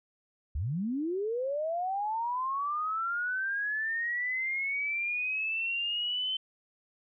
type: linear sweep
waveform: sine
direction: up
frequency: 59.6 to 3081 Hz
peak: -29 dBFS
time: 0.55-6.37 s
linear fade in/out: 5 ms
effects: none